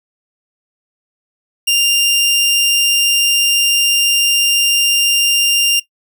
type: tone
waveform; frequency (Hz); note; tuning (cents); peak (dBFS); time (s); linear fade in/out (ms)
sawtooth; 2794; F7; 0; -7; 1.67-5.8; 10
effects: noise-tail reverb RT60 0.1 s tail -17 dB re dry